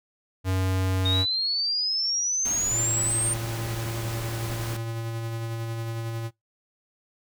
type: tone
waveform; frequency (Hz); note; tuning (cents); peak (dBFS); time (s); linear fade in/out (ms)
square; 93.9; F#2; +26; -23; 0.44-1.26; 50
type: exponential sweep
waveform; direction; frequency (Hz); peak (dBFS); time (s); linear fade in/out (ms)
sine; up; 3685 to 8870; -23; 1.05-3.34; 10
type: noise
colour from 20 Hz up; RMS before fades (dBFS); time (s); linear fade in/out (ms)
pink; -36; 2.45-4.77; 5
type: tone with tremolo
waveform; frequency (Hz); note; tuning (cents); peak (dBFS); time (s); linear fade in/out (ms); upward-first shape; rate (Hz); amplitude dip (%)
square; 114.3; A#2; -34; -29; 2.69-6.31; 50; sine; 11; 25
effects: noise-tail reverb RT60 0.2 s tail -26 dB re dry